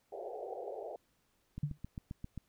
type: band-pass noise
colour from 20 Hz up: pink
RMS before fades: -43 dBFS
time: 0.12-0.96 s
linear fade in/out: 2 ms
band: 370 to 790 Hz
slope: 96 dB/octave
type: click train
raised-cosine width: 5 ms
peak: -29 dBFS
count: 7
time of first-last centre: 1.58-2.377 s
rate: 7.53 Hz
type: tone with exponential decay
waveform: sine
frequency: 146.3 Hz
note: D3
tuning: 6 cents flat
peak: -27 dBFS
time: 1.63-1.78 s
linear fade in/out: 5 ms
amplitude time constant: 32 ms
effects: pink hiss -75 dBFS RMS until 2.48 s